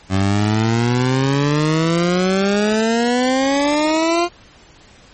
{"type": "exponential sweep", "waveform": "20% pulse", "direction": "up", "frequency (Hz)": [94, 352.3], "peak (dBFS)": -9, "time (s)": [0.09, 4.29], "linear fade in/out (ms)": 50, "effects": ["pink hiss -46 dBFS RMS until 5.13 s", "MP3 32 kbps"]}